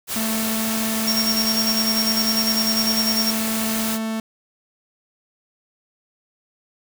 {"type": "noise", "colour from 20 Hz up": "white", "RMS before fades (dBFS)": -26, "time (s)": [0.07, 3.99], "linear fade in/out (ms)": 50}
{"type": "tone", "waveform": "45% pulse", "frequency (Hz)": 221.7, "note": "A3", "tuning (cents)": 13, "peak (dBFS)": -23, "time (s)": [0.16, 4.2], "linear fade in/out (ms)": 2}
{"type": "tone with tremolo", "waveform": "sine", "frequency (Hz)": 5550, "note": "F8", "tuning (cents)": -12, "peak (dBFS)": -18, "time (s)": [1.07, 3.31], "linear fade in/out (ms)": 10, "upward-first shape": "square", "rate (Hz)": 10, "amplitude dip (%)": 60}
{"effects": []}